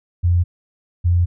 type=tone pair in turn; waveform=sine; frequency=87.5 / 87.5 Hz; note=F2 / F2; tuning=+4 / +4 cents; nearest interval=unison; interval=0 cents; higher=neither; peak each=-12 dBFS; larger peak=neither; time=0.23-0.44 / 1.04-1.26 s; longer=second; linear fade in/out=20 ms; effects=none